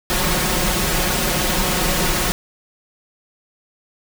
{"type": "noise with comb filter", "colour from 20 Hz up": "pink", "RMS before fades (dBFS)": -19, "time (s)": [0.1, 2.32], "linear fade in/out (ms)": 0, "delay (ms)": 5.5, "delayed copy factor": 0.75, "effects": []}